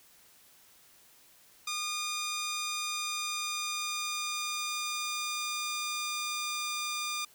10% pulse tone with pitch glide, 1218 to 1205.4 Hz, D#6 to D6, -37 to +45 cents, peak -24 dBFS, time 1.67-7.25 s, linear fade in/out 5 ms, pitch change -18 cents, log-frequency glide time 2.71-6.7 s, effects white hiss -60 dBFS RMS until 7.34 s

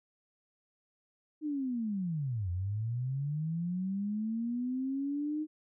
sine linear two-way sweep, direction down then up, 311.1 to 86 to 311.1 Hz, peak -31 dBFS, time 1.41-5.47 s, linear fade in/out 50 ms, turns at 2.5 s, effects none

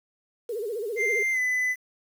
sine tone with vibrato, 440 Hz, A4, in tune, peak -28 dBFS, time 0.49-1.23 s, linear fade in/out 5 ms, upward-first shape sine, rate 15 Hz, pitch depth 170 cents each way
triangle tone with pitch glide, 2093 to 2005 Hz, C7 to B6, 0 to +26 cents, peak -21 dBFS, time 0.96-1.76 s, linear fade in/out 50 ms, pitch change -74 cents, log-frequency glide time 1.32-1.39 s
effects 8-bit

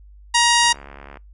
harmonic tone, 945 Hz, A#5, 23 cents sharp, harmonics 1 / 2 / 3 / 4 / 5 / 6 / 7 / 8 / 10, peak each -17 / -20 / -22 / -23 / -24 / -25 / -25 / -26 / -27 dBFS, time 0.34-0.73 s, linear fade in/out 10 ms
click train, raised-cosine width 0.5 ms, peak -23 dBFS, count 39, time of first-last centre 0.63-1.171 s, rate 70.2 Hz
effects noise-tail reverb RT60 0.2 s tail -25 dB re dry + added 50 Hz sine -42 dBFS peak until 1.33 s

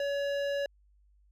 sine tone with hard clipping, 565 Hz, C#5, 33 cents sharp, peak -31 dBFS, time 0-0.66 s, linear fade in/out 2 ms, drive 14 dB, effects added 50 Hz sine -61 dBFS peak until 1.31 s

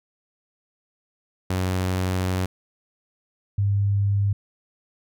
sawtooth / sine tone pair in turn, 92.5 / 100.51 Hz, F#2 / G2, 0 / +44 cents, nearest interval minor second, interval 144 cents, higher second, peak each -18 dBFS, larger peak neither, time 1.5-2.46 / 3.58-4.33 s, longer first, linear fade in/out 5 ms, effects none

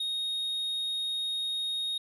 triangle tone, 3729 Hz, A#7, in tune, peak -28 dBFS, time 0-1.98 s, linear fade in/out 5 ms, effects resampled to 32000 Hz

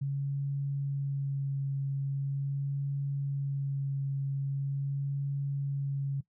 sine tone with vibrato, 138.8 Hz, C#3, 3 cents sharp, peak -29 dBFS, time 0.01-6.21 s, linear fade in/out 10 ms, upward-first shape sine, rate 0.42 Hz, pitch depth 13 cents each way, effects noise-tail reverb RT60 0.1 s tail -18 dB re dry

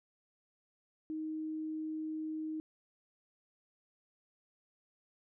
sine tone, 313 Hz, D#4, 10 cents sharp, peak -36 dBFS, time 1.1-2.6 s, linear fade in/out 0 ms, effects none

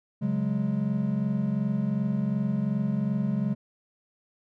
triangle chord, C# suspended fourth, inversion none, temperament equal, 138.59 / 185 / 207.7 Hz, C#3 / F#3 / G#3, 0 / 0 / 0 cents, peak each -28 / -28 / -25 dBFS, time 0.21-3.55 s, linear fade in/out 20 ms, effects none

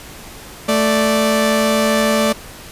sawtooth tone pair together, 220 / 587.3 Hz, A3 / D5, 0 / 0 cents, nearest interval octave + perfect fourth, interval 1700 cents, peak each -12 dBFS, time 0.68-2.33 s, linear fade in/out 10 ms, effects pink hiss -36 dBFS RMS until 2.71 s + resampled to 32000 Hz

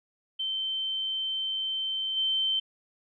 sine tone with level steps, 3101 Hz, G7, 19 cents flat, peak -28 / -24 dBFS, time 0.39-2.6 s, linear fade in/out 10 ms, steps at 2.16 s, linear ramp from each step 20 ms, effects none

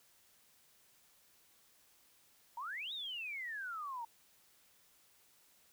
sine exponential two-way sweep, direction up then down, 900 to 3846 to 900 Hz, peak -40 dBFS, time 2.57-4.05 s, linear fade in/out 5 ms, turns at 2.93 s, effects white hiss -68 dBFS RMS until 5.72 s

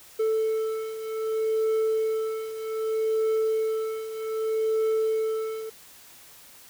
triangle beating tone pair, 440 / 440.64 Hz, A4 / A4, 0 / +3 cents, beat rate 0.64 Hz, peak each -28 / -23 dBFS, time 0.19-5.7 s, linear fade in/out 10 ms, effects white hiss -50 dBFS RMS until 6.69 s

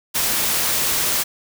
white noise, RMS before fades -20 dBFS, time 0.14-1.24 s, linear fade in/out 20 ms, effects none

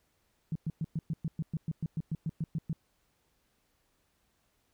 sine tone bursts, 159.4 Hz, D#3, 42 cents sharp, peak -29 dBFS, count 16, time 0.52-2.73 s, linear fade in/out 2 ms, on 35 ms, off 110 ms, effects pink hiss -74 dBFS RMS until 4.73 s

